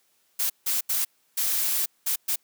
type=noise bursts at uneven times; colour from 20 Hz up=blue; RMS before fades=-25 dBFS; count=6; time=0.39-0.5 / 0.66-0.81 / 0.89-1.05 / 1.37-1.86 / 2.06-2.16 / 2.28-2.36 s; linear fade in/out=10 ms; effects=white hiss -67 dBFS RMS until 2.43 s + high-pass 150 Hz 12 dB/octave